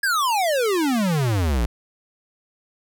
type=exponential sweep; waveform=square; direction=down; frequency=1688 to 53.4 Hz; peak=-19 dBFS; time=0.03-1.66 s; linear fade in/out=5 ms; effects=none